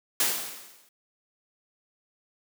white noise with exponential decay, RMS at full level -22 dBFS, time 0.2-0.89 s, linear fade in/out 2 ms, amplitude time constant 150 ms, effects high-pass 200 Hz 12 dB/octave

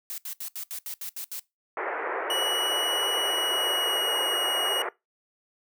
blue noise bursts, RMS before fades -35 dBFS, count 9, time 0.1-1.395 s, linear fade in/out 0 ms, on 79 ms, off 73 ms
pink band-pass noise, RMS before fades -31 dBFS, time 1.77-4.89 s, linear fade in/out 2 ms, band 370 to 2100 Hz, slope 48 dB/octave
45% pulse tone with pitch glide, 2928 to 2896 Hz, F#7 to F#7, -19 to -38 cents, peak -26 dBFS, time 2.3-4.82 s, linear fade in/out 2 ms, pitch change -19 cents, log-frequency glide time 3.11-4.14 s
effects noise-tail reverb RT60 0.2 s tail -21 dB re dry

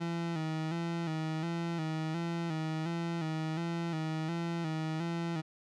30% pulse tone with vibrato, 163.3 Hz, E3, 16 cents flat, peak -30 dBFS, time 0-5.42 s, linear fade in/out 20 ms, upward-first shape square, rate 1.4 Hz, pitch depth 56 cents each way, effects low-pass 5000 Hz 12 dB/octave

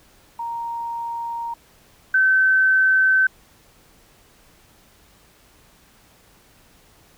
sine tone pair in turn, 932.3 / 1535.5 Hz, A#5 / G6, 0 / -36 cents, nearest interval major sixth, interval 864 cents, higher second, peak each -25 / -13 dBFS, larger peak second, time 0.39-1.54 / 2.14-3.27 s, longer first, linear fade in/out 5 ms, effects pink hiss -54 dBFS RMS until 7.17 s

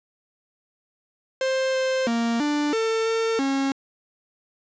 45% pulse tone with pitch steps, 526 / 523 / 232.5 / 294.8 / 448 / 451.7 / 272.4 Hz, C5 / C5 / A#3 / D4 / A4 / A4 / C#4, +9 / -1 / -4 / +7 / +31 / +45 / -30 cents, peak -21 dBFS, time 1.41-3.72 s, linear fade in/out 2 ms, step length 330 ms, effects resampled to 16000 Hz

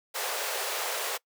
pink high-pass noise, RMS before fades -32 dBFS, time 0.14-1.18 s, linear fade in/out 20 ms, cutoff 430 Hz, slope 48 dB/octave, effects noise-tail reverb RT60 0.1 s tail -23 dB re dry

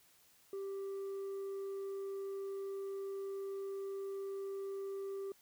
sine tone with tanh clipping, 392 Hz, G4, in tune, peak -40 dBFS, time 0.53-5.32 s, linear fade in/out 2 ms, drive 3 dB, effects white hiss -67 dBFS RMS until 5.41 s

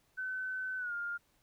sine tone with pitch glide, 1518 to 1408.2 Hz, F#6 to F6, +44 to +14 cents, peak -35 dBFS, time 0.17-1.18 s, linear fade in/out 20 ms, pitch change -130 cents, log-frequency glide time 0.78-0.93 s, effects pink hiss -72 dBFS RMS until 1.42 s

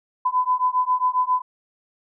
sine beating tone pair, 1003 / 1010.4 Hz, B5 / B5, +26 / +39 cents, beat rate 7.4 Hz, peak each -21 dBFS, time 0.25-1.42 s, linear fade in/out 10 ms, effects none

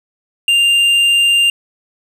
sine tone with tanh clipping, 2794 Hz, F7, in tune, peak -10 dBFS, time 0.48-1.5 s, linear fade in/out 2 ms, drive 7 dB, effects none

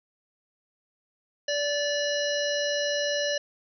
harmonic tone, 581 Hz, D5, 19 cents flat, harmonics 1 / 3 / 5 / 7 / 9 / 10, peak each -27 / -32 / -34 / -35 / -37 / -37 dBFS, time 1.48-3.38 s, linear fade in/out 5 ms, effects none

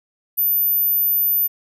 sine tone, 13880 Hz, A9, 25 cents flat, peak -15 dBFS, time 0.37-1.48 s, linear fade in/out 20 ms, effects none

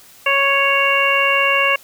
harmonic tone, 554.4 Hz, C#5, in tune, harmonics 1 / 2 / 3 / 4 / 5, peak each -21 / -19 / -22 / -19 / -17 dBFS, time 0.26-1.76 s, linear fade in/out 5 ms, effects white hiss -45 dBFS RMS until 1.83 s

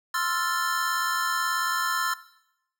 square chord, F major seventh, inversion second, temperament equal, 1046.5 / 1318.5 / 1396.9 / 1760 Hz, C6 / E6 / F6 / A6, 0 / 0 / 0 / 0 cents, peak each -31 dBFS, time 0.14-2.14 s, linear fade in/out 5 ms, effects noise-tail reverb RT60 0.8 s tail -17 dB re dry

